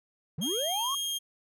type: linear sweep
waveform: triangle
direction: up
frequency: 132.3 to 1144 Hz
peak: -29 dBFS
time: 0.38-0.95 s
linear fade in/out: 5 ms
type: tone with vibrato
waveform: sawtooth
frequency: 3224 Hz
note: G7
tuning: 48 cents sharp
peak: -27 dBFS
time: 0.41-1.19 s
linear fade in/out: 20 ms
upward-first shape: triangle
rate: 2.1 Hz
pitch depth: 9 cents each way
effects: none